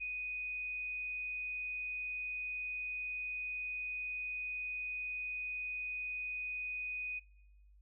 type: tone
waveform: sine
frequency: 2489 Hz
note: D#7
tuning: in tune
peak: -37 dBFS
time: 0-7.2 s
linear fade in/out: 20 ms
effects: noise-tail reverb RT60 1.0 s tail -23 dB re dry + added 50 Hz sine -59 dBFS peak until 7.81 s